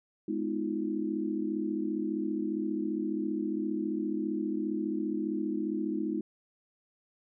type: chord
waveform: sine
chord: F half-diminished seventh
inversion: first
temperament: just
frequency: 209.5 / 251.4 / 314.3 / 349.2 Hz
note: Ab3 / Cb4 / Eb4 / F4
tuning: +15 / +31 / +18 / 0 cents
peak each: -35 / -38 / -32 / -37 dBFS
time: 0.28-6.21 s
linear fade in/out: 5 ms
effects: none